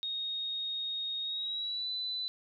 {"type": "tone with pitch glide", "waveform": "sine", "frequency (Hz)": [3729, 3997], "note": ["A#7", "B7"], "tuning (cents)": [0, 20], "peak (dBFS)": -33, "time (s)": [0.03, 2.28], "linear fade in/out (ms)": 0, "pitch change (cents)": 120, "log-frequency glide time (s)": [1.22, 1.9], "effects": []}